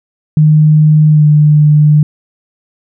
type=tone with pitch glide; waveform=sine; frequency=153.4 to 150.16 Hz; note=D#3 to D3; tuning=-24 to +39 cents; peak=-3 dBFS; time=0.37-2.03 s; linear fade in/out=2 ms; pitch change=-37 cents; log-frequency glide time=1.09-1.26 s; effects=none